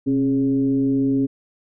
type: tone with frequency modulation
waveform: sine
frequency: 271.6 Hz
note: C#4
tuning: 35 cents flat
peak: -16 dBFS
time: 0.06-1.27 s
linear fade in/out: 20 ms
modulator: 144 Hz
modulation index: 0.55
effects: none